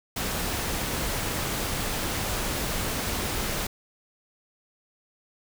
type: noise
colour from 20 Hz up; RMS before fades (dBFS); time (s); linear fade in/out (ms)
pink; -29; 0.16-3.67; 5
effects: none